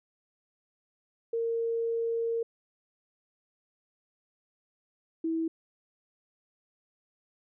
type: tone pair in turn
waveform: sine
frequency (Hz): 460.4 / 325.6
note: A#4 / E4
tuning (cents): -22 / -21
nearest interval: tritone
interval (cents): 599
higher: first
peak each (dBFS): -27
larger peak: neither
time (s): 1.33-2.43 / 5.24-5.48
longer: first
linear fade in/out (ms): 5
effects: none